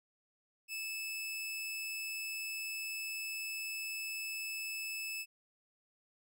sawtooth tone, 2616 Hz, E7, 14 cents flat, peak -35 dBFS, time 0.68-5.26 s, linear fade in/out 50 ms, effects none

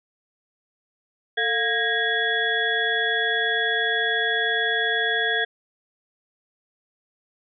sine tone cluster, 447.8 / 706 / 1643 / 1883 / 3377 Hz, A4 / F5 / G#6 / A#6 / G#7, +30 / +19 / -19 / +17 / +28 cents, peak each -29 / -30 / -23 / -28 / -27 dBFS, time 1.37-5.45 s, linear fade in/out 10 ms, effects none

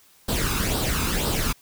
pink noise with flanger, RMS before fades -24 dBFS, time 0.28-1.53 s, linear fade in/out 10 ms, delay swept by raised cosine 0.22 to 0.82 ms, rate 2 Hz, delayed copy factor +0.6, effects white hiss -56 dBFS RMS until 1.61 s

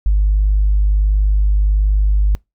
sine tone, 50.7 Hz, G#1, 41 cents flat, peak -9 dBFS, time 0.06-2.35 s, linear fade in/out 0 ms, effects noise-tail reverb RT60 0.2 s tail -26 dB re dry + tanh soft clip ceiling -6 dBFS

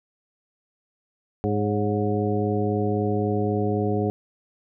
harmonic tone with a mistuned harmonic, 103.83 Hz, G#2, in tune, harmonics 1 / 2 / 3 / 4 / 5 / 7, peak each -26 / -27 / -29 / -26 / -33 / -31 dBFS, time 1.44-4.1 s, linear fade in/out 0 ms, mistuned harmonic 5, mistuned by +80 cents, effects none

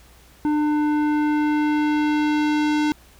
square tone with low-pass filter sweep, 300 Hz, D4, 37 cents sharp, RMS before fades -20 dBFS, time 0.45-2.92 s, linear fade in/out 0 ms, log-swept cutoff 1000 to 5200 Hz, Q 0.84, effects added 60 Hz sine -51 dBFS peak until 3.19 s + pink hiss -52 dBFS RMS until 3.19 s

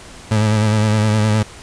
30% pulse tone with vibrato, 107.4 Hz, A2, 41 cents flat, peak -10 dBFS, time 0.31-1.43 s, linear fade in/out 5 ms, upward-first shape sine, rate 9.7 Hz, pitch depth 41 cents each way, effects pink hiss -38 dBFS RMS until 1.62 s + resampled to 22050 Hz

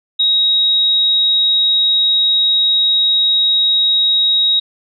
sine tone, 3795 Hz, A#7, 30 cents sharp, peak -10 dBFS, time 0.19-4.6 s, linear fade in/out 10 ms, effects none

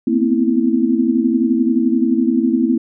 sine tone cluster, 228.7 / 248.1 / 259.8 / 327.9 Hz, A#3 / B3 / C4 / E4, -33 / +8 / -12 / -9 cents, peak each -18 dBFS, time 0.07-2.78 s, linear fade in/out 5 ms, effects none

